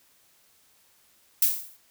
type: noise with exponential decay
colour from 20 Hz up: violet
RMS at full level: -17 dBFS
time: 1.42-1.77 s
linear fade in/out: 5 ms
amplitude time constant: 75 ms
effects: white hiss -62 dBFS RMS until 1.9 s